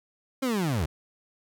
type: linear sweep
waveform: 30% pulse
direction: down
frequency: 274 to 65.41 Hz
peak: -22 dBFS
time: 0.42-0.86 s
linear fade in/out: 10 ms
effects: none